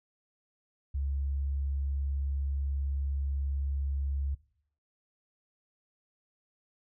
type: tone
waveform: sine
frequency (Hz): 69.3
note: C#2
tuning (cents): 0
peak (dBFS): -29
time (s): 0.94-4.35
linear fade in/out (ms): 10
effects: noise-tail reverb RT60 0.7 s tail -20 dB re dry